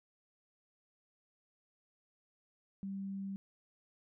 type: tone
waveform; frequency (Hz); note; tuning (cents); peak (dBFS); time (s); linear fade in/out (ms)
sine; 195.4; G3; -5; -38; 2.83-3.36; 0
effects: none